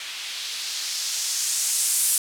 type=noise with low-pass filter sweep; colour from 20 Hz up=violet; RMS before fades=-26 dBFS; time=0-2.18 s; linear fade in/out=2 ms; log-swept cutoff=2900 to 10000 Hz; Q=1.4; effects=none